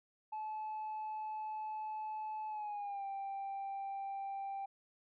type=tone with pitch glide; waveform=sine; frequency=863 to 786.8 Hz; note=A5 to G5; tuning=-34 to +6 cents; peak=-37 dBFS; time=0.32-4.66 s; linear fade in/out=10 ms; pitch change=-160 cents; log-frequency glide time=2.48-3.05 s; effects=tanh soft clip ceiling -37 dBFS